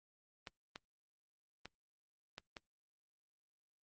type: clicks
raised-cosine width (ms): 0.2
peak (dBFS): -28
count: 5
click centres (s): 0.472 / 0.759 / 1.656 / 2.381 / 2.568
effects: low-pass 7000 Hz 12 dB/octave + Opus 32 kbps